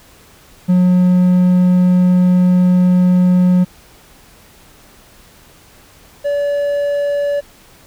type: tone pair in turn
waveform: triangle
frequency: 180.8 / 574 Hz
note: F#3 / D5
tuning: -40 / -40 cents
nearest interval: octave + minor sixth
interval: 2000 cents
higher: second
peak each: -6 / -12 dBFS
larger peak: first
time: 0.68-3.65 / 6.24-7.41 s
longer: first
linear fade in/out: 20 ms
effects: pink hiss -45 dBFS RMS until 7.86 s